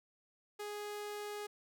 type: tone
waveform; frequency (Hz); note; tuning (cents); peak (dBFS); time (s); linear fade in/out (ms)
sawtooth; 415.3; G#4; 0; -37; 0.59-1.47; 10
effects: none